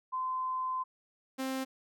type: tone pair in turn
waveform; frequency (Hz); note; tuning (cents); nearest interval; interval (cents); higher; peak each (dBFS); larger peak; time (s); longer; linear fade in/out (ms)
sine / sawtooth; 1030 / 263.8; C6 / C4; -28 / +14; 2 octaves; 2358; first; -31 / -29; second; 0.12-0.84 / 1.38-1.65; first; 20
effects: none